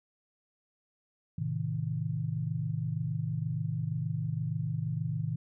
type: chord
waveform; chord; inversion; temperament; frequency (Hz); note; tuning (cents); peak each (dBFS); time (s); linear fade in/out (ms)
sine; A diminished; none; just; 110 / 132 / 158.4; A2 / C3 / Eb3; 0 / +16 / +31; -35 / -35 / -33; 1.38-5.36; 5
effects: none